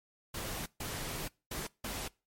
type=noise bursts at uneven times; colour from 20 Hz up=pink; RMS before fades=-39 dBFS; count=4; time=0.34-0.66 / 0.8-1.28 / 1.51-1.67 / 1.84-2.08 s; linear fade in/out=5 ms; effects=noise-tail reverb RT60 0.3 s tail -24 dB re dry + MP3 64 kbps